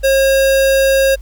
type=tone; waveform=square; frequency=540 Hz; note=C#5; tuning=45 cents flat; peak=-10 dBFS; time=0.03-1.16 s; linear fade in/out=20 ms; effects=added 50 Hz sine -27 dBFS peak until 1.21 s + pink hiss -52 dBFS RMS until 1.21 s